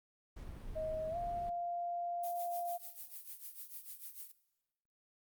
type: noise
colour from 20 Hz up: brown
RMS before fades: -47 dBFS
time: 0.36-1.5 s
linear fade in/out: 10 ms
type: tone with pitch glide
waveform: sine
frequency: 631 to 696.1 Hz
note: D#5 to F5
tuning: +24 to -6 cents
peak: -36 dBFS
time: 0.75-2.78 s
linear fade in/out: 20 ms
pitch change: +170 cents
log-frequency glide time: 1.09-1.17 s
type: noise with tremolo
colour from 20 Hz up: violet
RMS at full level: -45 dBFS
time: 2.23-4.32 s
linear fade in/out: 10 ms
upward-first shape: triangle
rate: 6.7 Hz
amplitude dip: 85%
effects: noise-tail reverb RT60 1.0 s tail -19 dB re dry + Opus 48 kbps